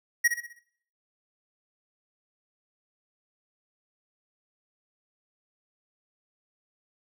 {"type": "tone with echo", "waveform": "square", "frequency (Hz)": 1898, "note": "A#6", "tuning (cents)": 31, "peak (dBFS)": -19, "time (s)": [0.24, 0.28], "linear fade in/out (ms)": 10, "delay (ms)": 63, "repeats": 5, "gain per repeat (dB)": -7, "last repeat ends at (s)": 0.595, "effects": ["noise-tail reverb RT60 0.6 s tail -18 dB re dry"]}